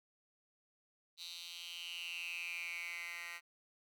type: tone with high-pass filter sweep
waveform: 10% pulse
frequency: 171.6 Hz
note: F3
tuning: 30 cents flat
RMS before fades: -45 dBFS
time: 1.17-3.41 s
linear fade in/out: 50 ms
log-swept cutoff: 3800 to 1800 Hz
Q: 8.1
effects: none